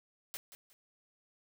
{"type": "noise with echo", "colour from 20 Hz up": "white", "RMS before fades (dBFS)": -42, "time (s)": [0.34, 0.37], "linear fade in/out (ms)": 0, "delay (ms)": 180, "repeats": 2, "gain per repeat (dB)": -11, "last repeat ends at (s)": 0.73, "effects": []}